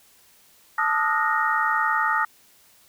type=tone cluster; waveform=sine; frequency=878 / 1218 / 1278 / 1436 / 1861 Hz; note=A5 / D#6 / D#6 / F6 / A#6; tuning=-4 / -37 / +46 / +48 / -3 cents; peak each=-26 dBFS; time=0.78-2.25 s; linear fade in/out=5 ms; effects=white hiss -56 dBFS RMS until 2.88 s